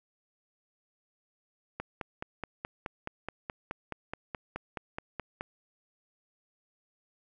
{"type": "click train", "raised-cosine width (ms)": 0.5, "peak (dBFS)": -20, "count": 18, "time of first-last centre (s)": [1.8, 5.409], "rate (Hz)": 4.71, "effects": []}